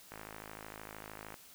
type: click train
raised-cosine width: 0.5 ms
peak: -30 dBFS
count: 66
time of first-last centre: 0.12-1.342 s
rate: 53.2 Hz
effects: white hiss -57 dBFS RMS until 1.54 s